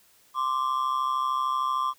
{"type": "ring-modulated tone", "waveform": "triangle", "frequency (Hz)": 1108.7, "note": "C#6", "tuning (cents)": 0, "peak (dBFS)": -19, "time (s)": [0.34, 1.94], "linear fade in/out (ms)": 50, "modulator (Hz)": 66.6, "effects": ["white hiss -60 dBFS RMS until 1.98 s"]}